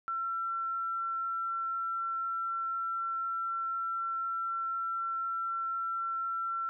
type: tone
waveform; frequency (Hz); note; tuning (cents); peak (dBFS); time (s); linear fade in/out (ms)
sine; 1351; E6; +42; -31; 0.08-6.69; 0
effects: none